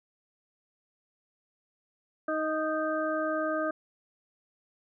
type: harmonic tone with a mistuned harmonic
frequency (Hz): 312.6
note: D#4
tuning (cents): +8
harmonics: 1 / 2 / 4 / 5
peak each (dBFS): -33 / -30 / -34 / -36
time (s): 2.28-3.71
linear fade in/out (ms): 5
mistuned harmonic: 4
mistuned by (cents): -18
effects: none